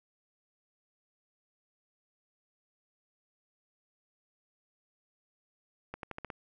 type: accelerating click train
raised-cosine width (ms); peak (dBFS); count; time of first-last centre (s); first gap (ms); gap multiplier
0.5; -24; 6; 5.94-6.302; 92; 0.88
effects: none